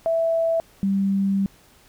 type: tone pair in turn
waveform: sine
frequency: 659.3 / 196.01 Hz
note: E5 / G3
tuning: 0 / 0 cents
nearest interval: octave + major sixth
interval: 2100 cents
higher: first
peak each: -18 dBFS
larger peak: neither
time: 0.06-0.6 / 0.83-1.46 s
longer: second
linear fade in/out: 0 ms
effects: pink hiss -54 dBFS RMS until 1.88 s